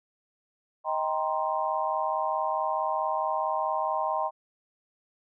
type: chord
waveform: sine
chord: C minor seventh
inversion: first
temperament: just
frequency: 627.9 / 784.9 / 941.9 / 1046.5 Hz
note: Eb5 / G5 / Bb5 / C6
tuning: +16 / +2 / +18 / 0 cents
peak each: -31 dBFS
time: 0.84-4.31 s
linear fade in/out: 50 ms
effects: none